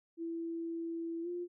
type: tone with pitch glide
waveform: sine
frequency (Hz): 332.6 to 351.2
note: E4 to F4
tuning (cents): +16 to +10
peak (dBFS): -36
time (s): 0.17-1.48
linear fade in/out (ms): 50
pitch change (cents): +94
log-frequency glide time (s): 1.22-1.28
effects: none